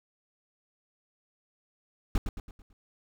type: noise with echo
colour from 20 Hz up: brown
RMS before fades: -23 dBFS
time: 2.15-2.18 s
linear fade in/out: 2 ms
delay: 110 ms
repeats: 5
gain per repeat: -7 dB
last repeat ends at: 2.73 s
effects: none